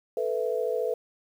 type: chord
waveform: sine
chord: A suspended second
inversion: none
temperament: equal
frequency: 440 / 493.9 / 659.3 Hz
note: A4 / B4 / E5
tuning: 0 / 0 / 0 cents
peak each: -29 / -28 / -33 dBFS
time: 0.17-0.94 s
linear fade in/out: 2 ms
effects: 9-bit